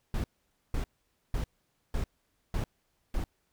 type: noise bursts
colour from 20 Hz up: brown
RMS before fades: -30 dBFS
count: 6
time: 0.14-3.24 s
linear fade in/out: 2 ms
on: 100 ms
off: 500 ms
effects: pink hiss -75 dBFS RMS until 3.52 s